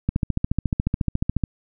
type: click train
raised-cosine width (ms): 5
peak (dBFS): -8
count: 20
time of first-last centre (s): 0.09-1.438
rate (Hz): 14.1
effects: none